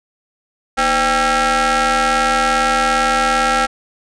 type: ring-modulated tone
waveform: sawtooth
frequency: 277.2 Hz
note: C#4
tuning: in tune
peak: -6 dBFS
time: 0.77-3.67 s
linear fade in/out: 20 ms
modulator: 1070 Hz
effects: resampled to 22050 Hz